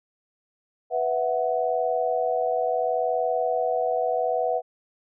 sine chord, B suspended fourth, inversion none, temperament equal, 493.9 / 659.3 / 740 Hz, B4 / E5 / F#5, 0 / 0 / 0 cents, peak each -26 dBFS, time 0.9-4.62 s, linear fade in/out 50 ms, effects none

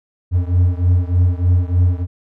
triangle beating tone pair, 87.8 / 91.1 Hz, F2 / F#2, +10 / -26 cents, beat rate 3.3 Hz, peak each -12 / -14 dBFS, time 0.31-2.07 s, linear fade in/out 50 ms, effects none

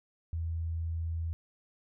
sine tone, 82.41 Hz, E2, in tune, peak -31 dBFS, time 0.33-1.33 s, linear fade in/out 0 ms, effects none

